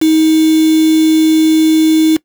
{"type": "tone with quantisation", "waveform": "sine", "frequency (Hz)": 316.4, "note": "D#4", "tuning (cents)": 29, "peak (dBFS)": -6, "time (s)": [0.01, 2.17], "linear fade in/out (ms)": 10, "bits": 3, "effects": ["noise-tail reverb RT60 0.1 s tail -21 dB re dry"]}